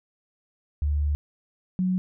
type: tone pair in turn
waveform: sine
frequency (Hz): 73.4 / 184.42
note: D2 / F#3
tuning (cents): 0 / -5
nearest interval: octave + major third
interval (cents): 1595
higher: second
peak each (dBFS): -21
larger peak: neither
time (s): 0.82-1.15 / 1.79-1.98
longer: first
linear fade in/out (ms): 0
effects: none